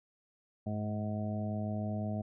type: harmonic tone with a mistuned harmonic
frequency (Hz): 105.9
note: G#2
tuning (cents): +34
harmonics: 1 / 2 / 3 / 4 / 5 / 6 / 7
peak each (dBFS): -36 / -36 / -48 / -51 / -52 / -42 / -47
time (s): 0.66-2.22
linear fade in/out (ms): 10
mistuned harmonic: 1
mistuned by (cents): -32
effects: none